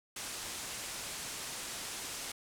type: low-pass noise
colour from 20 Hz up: white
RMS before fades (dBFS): -42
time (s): 0.16-2.32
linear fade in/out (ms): 5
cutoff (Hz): 10000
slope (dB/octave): 24
effects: none